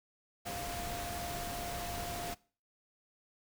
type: tone in noise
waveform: sine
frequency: 698.5 Hz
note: F5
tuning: in tune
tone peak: -41 dBFS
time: 0.45-2.35 s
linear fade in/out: 20 ms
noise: pink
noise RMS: -41 dBFS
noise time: 0.45-2.35 s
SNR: -3 dB
effects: noise-tail reverb RT60 0.4 s tail -22 dB re dry